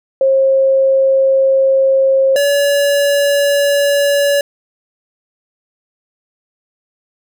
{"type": "tone pair in turn", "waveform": ["sine", "square"], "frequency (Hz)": [536, 569.2], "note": ["C5", "C#5"], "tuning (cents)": [42, 46], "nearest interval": "minor second", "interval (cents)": 104, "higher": "second", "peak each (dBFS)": [-8, -11], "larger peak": "first", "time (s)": [[0.21, 2.36], [2.36, 4.41]], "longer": "first", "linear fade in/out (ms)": 2, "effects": []}